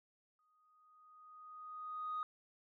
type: tone with exponential growth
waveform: sine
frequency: 1244.5 Hz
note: D#6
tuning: in tune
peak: -35 dBFS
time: 0.39-2.23 s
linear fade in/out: 1 ms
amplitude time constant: 400 ms
effects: tanh soft clip ceiling -34 dBFS